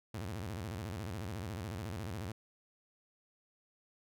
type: tone with vibrato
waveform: sawtooth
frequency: 98 Hz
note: G2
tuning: in tune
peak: -35 dBFS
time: 0.14-2.32 s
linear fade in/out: 5 ms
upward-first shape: square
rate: 14 Hz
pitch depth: 230 cents each way
effects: none